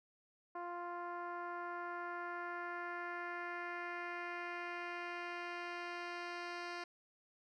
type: tone with low-pass filter sweep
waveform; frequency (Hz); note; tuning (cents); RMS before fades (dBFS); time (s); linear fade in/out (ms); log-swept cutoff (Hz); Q
10% pulse; 349.2; F4; 0; -44; 0.55-6.84; 5; 1000 to 4100; 1.7
effects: none